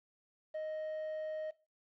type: tone with quantisation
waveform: triangle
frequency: 622.3 Hz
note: D#5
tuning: in tune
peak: -35 dBFS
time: 0.54-1.51 s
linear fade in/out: 10 ms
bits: 10
effects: noise-tail reverb RT60 0.3 s tail -18 dB re dry + low-pass 3000 Hz 12 dB/octave